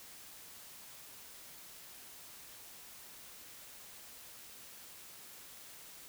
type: silence
effects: white hiss -53 dBFS RMS until 6.08 s